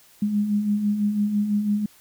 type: beating tone pair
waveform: sine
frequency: 202.1 / 208.1 Hz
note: G#3 / G#3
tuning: -47 / +4 cents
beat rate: 6 Hz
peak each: -29 / -20 dBFS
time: 0.22-1.86 s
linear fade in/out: 5 ms
effects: white hiss -54 dBFS RMS until 2 s